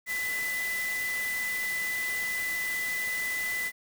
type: tone in noise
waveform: sine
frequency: 2000 Hz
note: B6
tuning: 21 cents sharp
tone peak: -29 dBFS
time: 0.06-3.72 s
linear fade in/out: 50 ms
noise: white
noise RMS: -38 dBFS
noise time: 0.06-3.72 s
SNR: +6 dB
effects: none